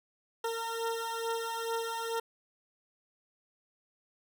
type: beating tone pair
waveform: 20% pulse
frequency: 456.9 / 459.2 Hz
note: A#4 / A#4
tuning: -35 / -26 cents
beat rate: 2.3 Hz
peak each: -30 / -32 dBFS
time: 0.44-2.2 s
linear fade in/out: 5 ms
effects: none